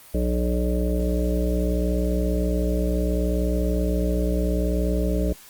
harmonic tone, 60.7 Hz, B1, 29 cents flat, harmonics 1 / 3 / 5 / 7 / 9 / 10, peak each -22 / -27 / -29 / -30 / -32 / -32 dBFS, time 0.14-5.33 s, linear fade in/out 5 ms, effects white hiss -47 dBFS RMS until 5.49 s + Opus 32 kbps

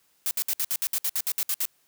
blue noise bursts, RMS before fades -26 dBFS, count 13, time 0.26-1.654 s, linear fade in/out 0 ms, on 50 ms, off 62 ms, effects white hiss -66 dBFS RMS until 1.87 s + high-pass 60 Hz 12 dB/octave

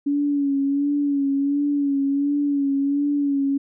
sine tone with vibrato, 282.5 Hz, C#4, 33 cents sharp, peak -18 dBFS, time 0.06-3.58 s, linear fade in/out 10 ms, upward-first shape sine, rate 1.4 Hz, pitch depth 40 cents each way, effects none

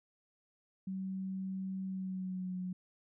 sine tone with pitch glide, 190.1 to 182.99 Hz, F#3 to F#3, +47 to -19 cents, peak -36 dBFS, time 0.87-2.73 s, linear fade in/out 5 ms, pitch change -66 cents, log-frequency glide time 1.85-2.57 s, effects none

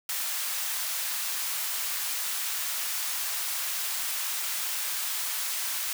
white high-pass noise, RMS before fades -31 dBFS, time 0.09-5.93 s, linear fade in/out 2 ms, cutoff 950 Hz, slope 12 dB/octave, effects none

